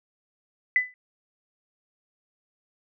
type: tone with exponential decay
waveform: sine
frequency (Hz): 2001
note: B6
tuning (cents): +22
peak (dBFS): -14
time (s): 0.76-0.94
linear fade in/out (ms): 1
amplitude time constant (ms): 37
effects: none